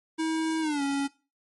square tone with pitch glide, 320.4 to 278.9 Hz, E4 to C#4, -49 to +11 cents, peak -26 dBFS, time 0.18-1.08 s, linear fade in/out 20 ms, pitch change -240 cents, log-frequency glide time 0.61-0.82 s, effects noise-tail reverb RT60 0.3 s tail -19 dB re dry + MP3 48 kbps

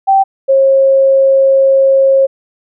sine tone pair in turn, 778 / 540 Hz, G5 / C#5, -13 / -45 cents, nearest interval tritone, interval 632 cents, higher first, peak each -5 dBFS, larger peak neither, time 0.07-0.24 / 0.48-2.27 s, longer second, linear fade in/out 20 ms, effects none

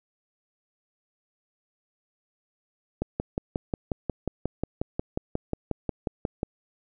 click train, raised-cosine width 2 ms, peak -13 dBFS, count 20, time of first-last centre 3.02-6.431 s, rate 5.57 Hz, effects none

